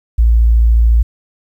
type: tone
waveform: sine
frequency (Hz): 57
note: A#1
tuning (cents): -38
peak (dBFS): -6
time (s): 0.18-1.03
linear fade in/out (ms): 10
effects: 8-bit